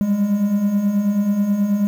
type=beating tone pair; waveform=triangle; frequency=196 / 205.3 Hz; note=G3 / G#3; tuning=0 / -20 cents; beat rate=9.3 Hz; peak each=-22 / -14 dBFS; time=0.01-1.87 s; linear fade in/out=0 ms; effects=7-bit